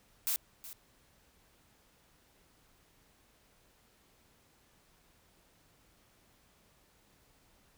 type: noise with echo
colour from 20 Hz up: blue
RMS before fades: -32 dBFS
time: 0.27-0.36 s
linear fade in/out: 0 ms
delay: 370 ms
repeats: 1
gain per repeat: -15 dB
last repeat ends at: 0.73 s
effects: pink hiss -67 dBFS RMS until 7.77 s